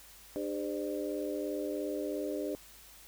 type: harmonic tone with a mistuned harmonic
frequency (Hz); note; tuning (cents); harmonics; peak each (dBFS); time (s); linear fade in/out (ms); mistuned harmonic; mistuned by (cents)
100; G2; +35; 3 / 4 / 5 / 6; -37 / -38 / -39 / -40; 0.36-2.55; 0; 5; +58
effects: added 50 Hz sine -62 dBFS peak until 3.07 s + white hiss -55 dBFS RMS until 3.07 s